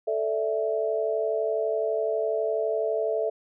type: chord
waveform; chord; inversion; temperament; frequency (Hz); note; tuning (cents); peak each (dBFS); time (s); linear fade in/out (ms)
sine; A suspended fourth; none; equal; 440 / 587.3 / 659.3; A4 / D5 / E5; 0 / 0 / 0; -27 / -31 / -27; 0.07-3.3; 10
effects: none